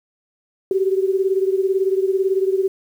sine beating tone pair, 379.3 / 397.3 Hz, F#4 / G4, +43 / +23 cents, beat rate 18 Hz, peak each -17 / -21 dBFS, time 0.71-2.68 s, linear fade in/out 2 ms, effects 8-bit

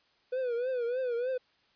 triangle tone with vibrato, 493.9 Hz, B4, in tune, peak -27 dBFS, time 0.32-1.38 s, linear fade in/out 10 ms, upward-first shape triangle, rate 3.3 Hz, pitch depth 120 cents each way, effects white hiss -68 dBFS RMS until 1.75 s + resampled to 11025 Hz

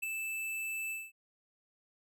square tone with ADSR envelope, 2637 Hz, E7, in tune, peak -31 dBFS, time 0.02-1.12 s, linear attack 17 ms, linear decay 3 ms, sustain -5 dB, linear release 210 ms, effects none

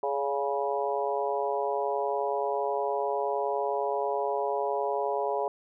harmonic tone with a mistuned harmonic, 139.3 Hz, C#3, 9 cents sharp, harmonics 3 / 4 / 5 / 6 / 7, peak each -31 / -32 / -33 / -34 / -34 dBFS, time 0.03-5.48 s, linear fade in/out 2 ms, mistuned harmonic 4, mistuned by +27 cents, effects none

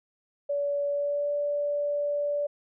sine tone with pitch glide, 572 to 580.7 Hz, D5 to D5, -46 to -20 cents, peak -25 dBFS, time 0.49-2.47 s, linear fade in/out 10 ms, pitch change +26 cents, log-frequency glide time 0.88-1.32 s, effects none

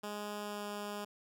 10% pulse tone with pitch glide, 207.7 to 206.1 Hz, G#3 to G#3, 0 to -13 cents, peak -31 dBFS, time 0.03-1.05 s, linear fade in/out 10 ms, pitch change -13 cents, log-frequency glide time 0.39-0.64 s, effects none

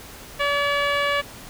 10% pulse tone with low-pass filter, 572 Hz, D5, 46 cents flat, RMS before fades -22 dBFS, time 0.39-1.22 s, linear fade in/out 20 ms, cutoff 3000 Hz, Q 0.73, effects pink hiss -41 dBFS RMS until 1.49 s

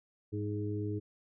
harmonic tone with a mistuned harmonic, 104.2 Hz, G#2, 6 cents sharp, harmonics 1 / 2 / 3 / 4, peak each -35 / -45 / -38 / -40 dBFS, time 0.32-1 s, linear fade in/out 20 ms, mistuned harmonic 2, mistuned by -46 cents, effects none

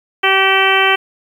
harmonic tone with a mistuned harmonic, 385.7 Hz, G4, 28 cents flat, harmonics 1 / 2 / 3 / 4 / 5 / 6 / 7 / 8, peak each -18 / -18 / -18 / -18 / -18 / -18 / -18 / -18 dBFS, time 0.23-0.96 s, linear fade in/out 10 ms, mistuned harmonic 7, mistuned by -18 cents, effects 7-bit

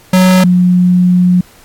square / sine tone pair in turn, 185 / 179.73 Hz, F#3 / F3, 0 / +50 cents, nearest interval minor second, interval 50 cents, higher first, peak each -5 dBFS, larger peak neither, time 0.13-0.44 / 0.44-1.41 s, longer second, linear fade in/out 5 ms, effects pink hiss -42 dBFS RMS until 1.64 s + AAC 64 kbps

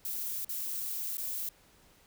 violet noise with dropouts, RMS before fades -36 dBFS, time 0.05-1.49 s, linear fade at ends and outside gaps 2 ms, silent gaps 0.447-0.492 / 1.171-1.18 s, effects pink hiss -62 dBFS RMS until 2.06 s

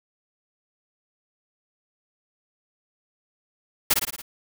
white noise with echo, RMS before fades -18 dBFS, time 3.9-3.94 s, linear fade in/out 10 ms, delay 56 ms, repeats 5, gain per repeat -4 dB, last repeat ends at 4.22 s, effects none

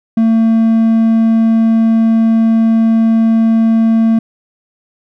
triangle tone, 225 Hz, A3, 39 cents sharp, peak -5 dBFS, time 0.17-4.19 s, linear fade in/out 5 ms, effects none

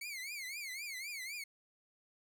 sawtooth tone with vibrato, 2210 Hz, C#7, 6 cents flat, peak -38 dBFS, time 0.01-1.44 s, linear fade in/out 5 ms, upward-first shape triangle, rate 3.9 Hz, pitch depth 200 cents each way, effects none

